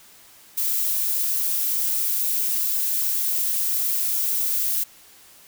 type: noise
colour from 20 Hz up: violet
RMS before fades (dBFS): -23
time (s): 0.57-4.84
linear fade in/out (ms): 10
effects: white hiss -50 dBFS RMS until 5.47 s